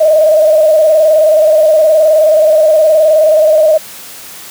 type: tone with vibrato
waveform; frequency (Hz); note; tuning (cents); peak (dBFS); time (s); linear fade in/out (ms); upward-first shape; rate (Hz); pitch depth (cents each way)
sine; 623; D#5; +2; -4; 0-3.78; 10; square; 19; 45
effects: white hiss -30 dBFS RMS until 4.5 s + high-pass 100 Hz 12 dB/octave